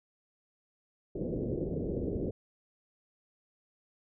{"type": "low-pass noise", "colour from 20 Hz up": "white", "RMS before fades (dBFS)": -34, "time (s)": [1.15, 2.31], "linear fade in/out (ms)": 5, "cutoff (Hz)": 510, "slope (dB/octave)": 48, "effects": []}